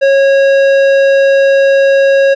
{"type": "tone with tanh clipping", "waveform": "sine", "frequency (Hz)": 548, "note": "C#5", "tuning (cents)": -20, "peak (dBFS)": -7, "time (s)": [0.01, 2.35], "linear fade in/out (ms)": 20, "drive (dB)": 13, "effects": []}